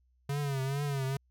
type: tone with vibrato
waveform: square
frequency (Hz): 138.8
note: C#3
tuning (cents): +3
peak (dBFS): -31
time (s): 0.29-1.17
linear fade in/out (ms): 5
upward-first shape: triangle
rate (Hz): 2.3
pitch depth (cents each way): 96
effects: added 62 Hz sine -66 dBFS peak until 1.3 s